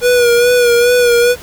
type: tone with vibrato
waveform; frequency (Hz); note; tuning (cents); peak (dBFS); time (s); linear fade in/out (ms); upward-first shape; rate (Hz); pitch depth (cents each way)
square; 483.5; B4; -37; -8; 0.01-1.36; 50; sine; 2.4; 37
effects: pink hiss -34 dBFS RMS until 1.42 s